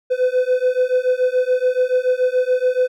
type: beating tone pair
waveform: triangle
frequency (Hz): 502 / 509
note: B4 / C5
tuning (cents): +28 / -48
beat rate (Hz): 7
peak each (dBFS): -16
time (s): 0.1-2.88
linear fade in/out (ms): 20
effects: none